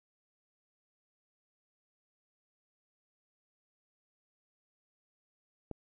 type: click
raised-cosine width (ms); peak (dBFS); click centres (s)
2; -26; 5.713
effects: none